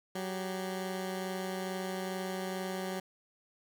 15% pulse tone pair together, 187.2 / 396.7 Hz, F#3 / G4, +20 / +21 cents, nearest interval octave + minor second, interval 1301 cents, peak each -29 / -38 dBFS, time 0.15-3 s, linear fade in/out 5 ms, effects none

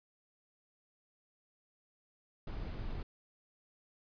brown noise, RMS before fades -40 dBFS, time 2.47-3.03 s, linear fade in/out 5 ms, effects resampled to 11025 Hz

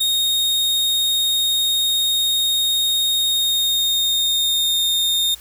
40% pulse tone with pitch glide, 3716 to 3665 Hz, A#7 to A#7, -6 to -30 cents, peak -15 dBFS, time 0-5.35 s, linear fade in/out 10 ms, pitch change -24 cents, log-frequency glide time 3.18-4.81 s, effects added 60 Hz sine -47 dBFS peak until 5.4 s + white hiss -44 dBFS RMS until 5.4 s

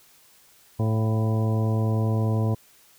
harmonic tone with a mistuned harmonic, 110 Hz, A2, in tune, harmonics 1 / 2 / 3 / 4 / 5 / 6 / 7 / 9, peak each -21 / -29 / -34 / -34 / -36 / -38 / -41 / -39 dBFS, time 0.79-2.55 s, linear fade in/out 10 ms, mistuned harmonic 6, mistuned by +45 cents, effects white hiss -56 dBFS RMS until 2.98 s

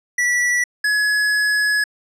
square tone pair in turn, 1952 / 1690.5 Hz, B6 / G#6, -21 / +30 cents, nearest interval major second, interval 249 cents, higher first, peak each -16 dBFS, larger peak neither, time 0.18-0.64 / 0.84-1.84 s, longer second, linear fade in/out 5 ms, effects low-pass 9000 Hz 12 dB/octave

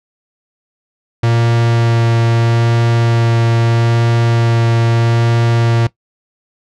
45% pulse tone with vibrato, 116.2 Hz, A#2, 5 cents flat, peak -10 dBFS, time 1.23-5.87 s, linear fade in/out 5 ms, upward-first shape sine, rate 0.78 Hz, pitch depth 9 cents each way, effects noise-tail reverb RT60 0.1 s tail -18 dB re dry + low-pass 5000 Hz 12 dB/octave

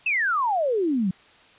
sine exponential sweep, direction down, 2700 to 175 Hz, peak -20 dBFS, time 0.06-1.11 s, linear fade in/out 5 ms, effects white hiss -53 dBFS RMS until 1.58 s + resampled to 8000 Hz

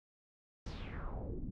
brown noise with low-pass filter sweep, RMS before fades -42 dBFS, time 0.66-1.51 s, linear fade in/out 5 ms, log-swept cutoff 5800 to 200 Hz, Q 3.5, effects none

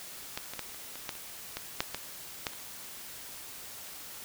clicks, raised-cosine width 0.2 ms, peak -16 / -21 / -18 / -30 / -26 / -16 / -28 / -17 / -10 / -16 / -13 / -28 dBFS, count 12, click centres 0.375 / 0.536 / 0.593 / 0.745 / 0.956 / 1.092 / 1.153 / 1.57 / 1.805 / 1.946 / 2.468 / 2.534 s, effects white hiss -45 dBFS RMS until 4.24 s

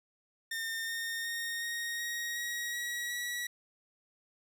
sawtooth tone with pitch steps, 1818 / 1833.8 / 1849.8 / 1865.9 / 1882.1 / 1898.5 / 1915 / 1931.7 Hz, A#6 / A#6 / A#6 / A#6 / A#6 / A#6 / A#6 / B6, -44 / -29 / -14 / +1 / +16 / +31 / +46 / -39 cents, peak -31 dBFS, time 0.51-3.47 s, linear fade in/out 5 ms, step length 370 ms, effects none

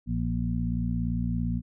harmonic tone with a mistuned harmonic, 57.5 Hz, A#1, 23 cents flat, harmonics 1 / 2 / 3 / 4, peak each -31 / -31 / -31 / -31 dBFS, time 0.06-1.62 s, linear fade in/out 50 ms, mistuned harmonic 4, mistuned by +44 cents, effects none

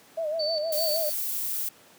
sine tone with vibrato, 630 Hz, D#5, 21 cents sharp, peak -26 dBFS, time 0.17-1.1 s, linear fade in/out 10 ms, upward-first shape sine, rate 6.4 Hz, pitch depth 91 cents each way
sine tone with tremolo, 4529 Hz, C#8, 36 cents sharp, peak -28 dBFS, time 0.39-1.13 s, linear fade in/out 10 ms, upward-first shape square, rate 2.6 Hz, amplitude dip 70%
violet noise, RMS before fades -30 dBFS, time 0.72-1.69 s, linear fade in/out 5 ms
effects pink hiss -54 dBFS RMS until 1.98 s + high-pass 200 Hz 12 dB/octave

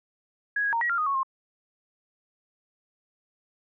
sine tone with pitch steps, 1664 / 1652 / 925 / 1912 / 1388 / 1240 / 1106 / 1065 Hz, G#6 / G#6 / A#5 / A#6 / F6 / D#6 / C#6 / C6, +3 / -10 / -14 / +43 / -11 / -6 / -4 / +30 cents, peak -23 dBFS, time 0.56-1.232 s, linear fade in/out 5 ms, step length 84 ms, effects none

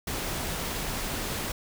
pink noise, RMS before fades -32 dBFS, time 0.07-1.52 s, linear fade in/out 5 ms, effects none

